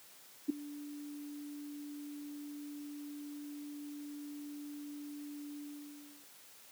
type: tone with ADSR envelope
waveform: sine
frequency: 291.6 Hz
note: D4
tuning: 12 cents flat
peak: -24 dBFS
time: 0.48-6.27 s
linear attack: 18 ms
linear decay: 7 ms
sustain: -19 dB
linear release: 660 ms
effects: white hiss -58 dBFS RMS until 6.71 s + high-pass 150 Hz 12 dB/octave